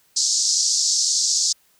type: band-pass noise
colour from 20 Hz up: pink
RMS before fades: -20 dBFS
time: 0.16-1.53 s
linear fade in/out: 10 ms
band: 4600 to 7400 Hz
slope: 48 dB/octave
effects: white hiss -60 dBFS RMS until 1.79 s